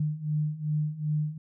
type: beating tone pair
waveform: sine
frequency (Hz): 150.1 / 152.7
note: D3 / D#3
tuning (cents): +38 / -32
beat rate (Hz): 2.6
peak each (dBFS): -31 / -28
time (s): 0-1.38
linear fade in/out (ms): 5
effects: none